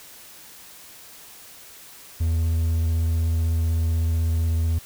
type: tone with vibrato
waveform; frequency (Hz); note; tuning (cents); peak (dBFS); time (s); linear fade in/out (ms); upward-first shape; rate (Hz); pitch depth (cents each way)
triangle; 82.1; E2; -6; -17; 2.2-4.79; 10; sine; 16; 15
effects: white hiss -45 dBFS RMS until 4.85 s